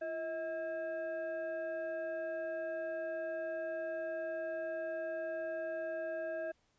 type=tone with frequency modulation; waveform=sine; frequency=640 Hz; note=D#5; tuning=49 cents sharp; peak=-36 dBFS; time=0.01-6.52 s; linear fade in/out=10 ms; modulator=981 Hz; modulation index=0.65; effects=pink hiss -75 dBFS RMS until 6.78 s + resampled to 16000 Hz